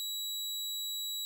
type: tone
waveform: sawtooth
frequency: 3900 Hz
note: B7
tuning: 23 cents flat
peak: -32 dBFS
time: 0-1.25 s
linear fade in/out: 0 ms
effects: none